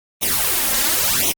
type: noise with flanger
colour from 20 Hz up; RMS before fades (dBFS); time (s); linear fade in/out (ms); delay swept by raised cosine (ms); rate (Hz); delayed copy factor
white; -18; 0.21-1.33; 20; 0.31 to 3.81; 0.94; +0.85
effects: Opus 24 kbps